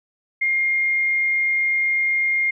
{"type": "tone", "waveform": "sine", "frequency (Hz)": 2124, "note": "C7", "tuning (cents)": 25, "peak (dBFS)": -17, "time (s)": [0.41, 2.51], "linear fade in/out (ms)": 10, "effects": []}